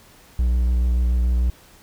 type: tone with vibrato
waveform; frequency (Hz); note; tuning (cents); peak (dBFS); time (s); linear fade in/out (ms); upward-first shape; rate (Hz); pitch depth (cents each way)
triangle; 60.8; B1; -26; -14; 0.39-1.5; 0; triangle; 6.9; 31
effects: pink hiss -50 dBFS RMS until 1.82 s